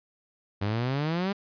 sawtooth exponential sweep, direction up, 97.5 to 203.8 Hz, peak -22 dBFS, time 0.61-1.33 s, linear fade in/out 10 ms, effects resampled to 11025 Hz

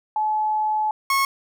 sine / 30% pulse tone pair in turn, 858 / 1093.4 Hz, A5 / C#6, -44 / -24 cents, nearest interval major third, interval 420 cents, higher second, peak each -19 / -15 dBFS, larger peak second, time 0.16-0.91 / 1.1-1.25 s, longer first, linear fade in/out 2 ms, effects none

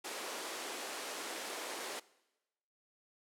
pink high-pass noise, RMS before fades -42 dBFS, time 0.04-2 s, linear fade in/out 10 ms, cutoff 330 Hz, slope 24 dB/octave, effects noise-tail reverb RT60 1.0 s tail -21 dB re dry + low-pass 11000 Hz 12 dB/octave

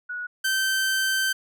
sine / sawtooth tone pair in turn, 1463 / 1550 Hz, F#6 / G6, -20 / -20 cents, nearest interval minor second, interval 100 cents, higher second, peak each -29 / -18 dBFS, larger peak second, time 0.09-0.27 / 0.44-1.33 s, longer second, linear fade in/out 10 ms, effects none

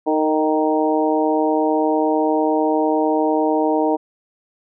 harmonic tone with a mistuned harmonic, 155.56 Hz, D#3, in tune, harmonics 2 / 3 / 4 / 5 / 6, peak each -19 / -21 / -22 / -23 / -24 dBFS, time 0.06-3.97 s, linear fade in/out 20 ms, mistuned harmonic 3, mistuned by -25 cents, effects none

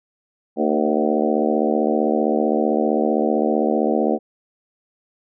harmonic tone with a mistuned harmonic, 75.5 Hz, D2, 48 cents sharp, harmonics 3 / 4 / 5 / 6 / 7 / 8 / 9 / 10, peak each -22 / -23 / -24 / -25 / -25 / -26 / -27 / -27 dBFS, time 0.56-4.19 s, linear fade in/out 50 ms, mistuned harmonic 6, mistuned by +29 cents, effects none

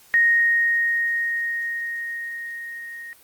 sine tone with level ramp, 1864.7 Hz, A#6, in tune, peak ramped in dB -13 to -34 dBFS, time 0.14-3.13 s, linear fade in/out 0 ms, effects white hiss -52 dBFS RMS until 3.23 s + Opus 48 kbps

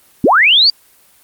sine linear sweep, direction up, 176.2 to 4751 Hz, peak -6 dBFS, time 0.24-0.7 s, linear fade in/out 2 ms, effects white hiss -49 dBFS RMS until 1.23 s + Opus 24 kbps

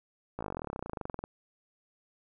slowing click train, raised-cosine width 1 ms, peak -22 dBFS, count 29, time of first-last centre 0.39-1.239 s, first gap 17 ms, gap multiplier 1.04, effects none

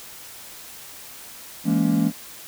triangle chord, A# half-diminished seventh, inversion second, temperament just, 167.82 / 209.8 / 233.1 / 279.7 Hz, E3 / G#3 / A#3 / C#4, +31 / +18 / 0 / +16 cents, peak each -21 dBFS, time 1.64-2.12 s, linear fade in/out 50 ms, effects white hiss -41 dBFS RMS until 2.47 s

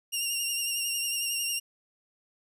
15% pulse tone with vibrato, 2794 Hz, F7, in tune, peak -21 dBFS, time 0.12-1.6 s, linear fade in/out 20 ms, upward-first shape sine, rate 11 Hz, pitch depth 32 cents each way, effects none

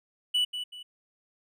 triangle tone with echo, 2960 Hz, F#7, in tune, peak -21 dBFS, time 0.34-0.45 s, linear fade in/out 10 ms, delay 190 ms, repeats 2, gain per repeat -9 dB, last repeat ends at 0.83 s, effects none

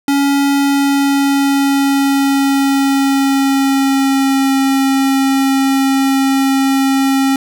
square tone with pitch glide, 280 to 270.3 Hz, C#4 to C#4, +18 to -44 cents, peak -11 dBFS, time 0.08-7.36 s, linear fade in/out 2 ms, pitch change -62 cents, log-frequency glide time 0.53-4.56 s, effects none

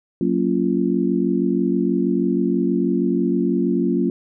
sine chord, Gb major seventh, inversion none, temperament just, 185 / 231.2 / 277.5 / 346.9 Hz, Gb3 / Bb3 / Db4 / F4, 0 / -14 / +2 / -12 cents, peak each -22 dBFS, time 0.21-4.1 s, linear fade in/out 2 ms, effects none

